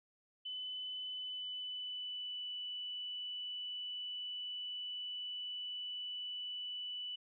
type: tone with pitch glide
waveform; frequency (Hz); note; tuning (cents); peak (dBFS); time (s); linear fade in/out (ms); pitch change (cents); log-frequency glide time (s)
sine; 3010 to 2972; F#7 to F#7; +29 to +7; -40; 0.45-7.16; 10; -22; 1.09-2.54
effects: none

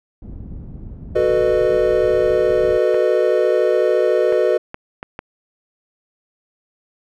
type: low-pass noise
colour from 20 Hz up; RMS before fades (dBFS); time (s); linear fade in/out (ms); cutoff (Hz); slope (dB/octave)
pink; -33; 0.22-2.78; 2; 210; 12
type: chord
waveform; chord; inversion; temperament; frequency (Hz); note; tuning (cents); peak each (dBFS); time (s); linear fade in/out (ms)
triangle; B dominant seventh; second; equal with one note detuned; 370 / 440 / 493.9 / 611.2; F#4 / A4 / B4 / D#5; 0 / 0 / 0 / -31; -17 / -18 / -16 / -17; 1.15-4.58; 10
type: clicks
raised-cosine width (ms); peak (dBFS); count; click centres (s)
0.5; -14; 5; 2.944 / 4.325 / 4.744 / 5.029 / 5.191
effects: none

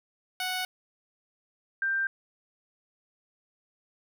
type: tone pair in turn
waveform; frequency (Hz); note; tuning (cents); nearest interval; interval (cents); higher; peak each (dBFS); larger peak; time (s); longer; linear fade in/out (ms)
10% pulse / sine; 739 / 1575; F#5 / G6; -2 / +8; octave + minor second; 1310; second; -21 / -25; first; 0.4-0.65 / 1.82-2.07; neither; 2
effects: none

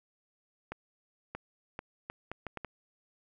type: accelerating click train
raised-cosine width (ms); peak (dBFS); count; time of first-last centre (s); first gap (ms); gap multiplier
0.5; -23; 8; 0.72-2.647; 630; 0.7
effects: none

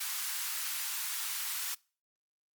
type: high-pass noise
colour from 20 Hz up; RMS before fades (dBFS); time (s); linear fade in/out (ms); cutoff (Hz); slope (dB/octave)
white; -36; 0-1.75; 10; 1000; 24
effects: noise-tail reverb RT60 0.4 s tail -25 dB re dry + Opus 48 kbps

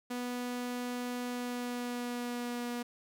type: tone with pitch glide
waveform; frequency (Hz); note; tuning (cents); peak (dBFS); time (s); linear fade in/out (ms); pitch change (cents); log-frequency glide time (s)
sawtooth; 245.7 to 241.2; B3 to B3; -9 to -41; -31; 0.1-2.83; 10; -32; 1.25-2.7
effects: none

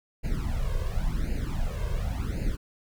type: noise with flanger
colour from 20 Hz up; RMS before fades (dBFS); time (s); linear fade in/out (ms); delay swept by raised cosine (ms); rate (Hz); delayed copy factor
brown; -28; 0.23-2.57; 20; 0.43 to 1.93; 0.92; +0.95
effects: none

